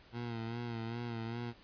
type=tone with vibrato; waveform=20% pulse; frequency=116.54 Hz; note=A#2; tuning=in tune; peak=-33 dBFS; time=0.12-1.54 s; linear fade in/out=50 ms; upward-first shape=sine; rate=2.5 Hz; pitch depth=52 cents each way; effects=pink hiss -60 dBFS RMS until 1.63 s + resampled to 11025 Hz